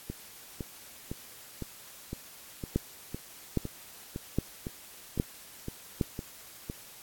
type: two click trains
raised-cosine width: 3 ms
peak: -22 / -13 dBFS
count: 14 / 5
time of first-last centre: 0.1-6.699 / 2.76-6.012 s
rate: 1.97 / 1.23 Hz
effects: white hiss -50 dBFS RMS until 7.02 s + AAC 64 kbps